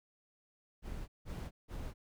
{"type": "noise bursts", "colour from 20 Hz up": "brown", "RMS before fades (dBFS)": -42, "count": 3, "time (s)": [0.82, 1.94], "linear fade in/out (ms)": 50, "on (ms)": 260, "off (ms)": 170, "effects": []}